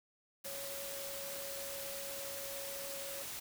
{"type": "tone in noise", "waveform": "sine", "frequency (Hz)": 554.4, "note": "C#5", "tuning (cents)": 0, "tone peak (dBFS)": -46, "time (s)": [0.45, 3.23], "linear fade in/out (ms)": 10, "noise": "white", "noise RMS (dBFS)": -44, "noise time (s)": [0.44, 3.4], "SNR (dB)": -5, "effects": []}